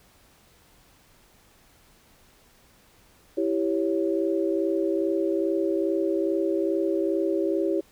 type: chord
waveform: sine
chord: C# diminished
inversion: first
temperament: equal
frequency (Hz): 329.6 / 392 / 554.4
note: E4 / G4 / C#5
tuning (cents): 0 / 0 / 0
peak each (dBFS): -25 / -26 / -29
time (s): 3.37-7.81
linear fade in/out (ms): 10
effects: pink hiss -58 dBFS RMS until 7.91 s